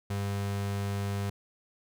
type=tone; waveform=35% pulse; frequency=100 Hz; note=G2; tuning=35 cents sharp; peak=-28 dBFS; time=0.1-1.3 s; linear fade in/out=5 ms; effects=none